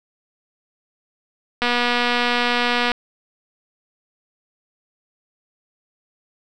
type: click train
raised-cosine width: 0.3 ms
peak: -4 dBFS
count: 315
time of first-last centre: 1.62-2.918 s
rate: 242 Hz
effects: none